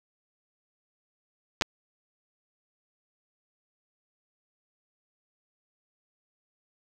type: clicks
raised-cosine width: 0.2 ms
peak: -7 dBFS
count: 2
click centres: 1.612 / 1.621 s
effects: none